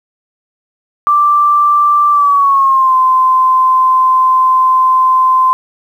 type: tone with pitch glide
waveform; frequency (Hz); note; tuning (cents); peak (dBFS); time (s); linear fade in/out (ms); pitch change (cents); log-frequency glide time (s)
sine; 1175 to 1034.8; D6 to C6; +1 to -19; -6; 1.07-5.53; 0; -220; 2.11-2.95
effects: 7-bit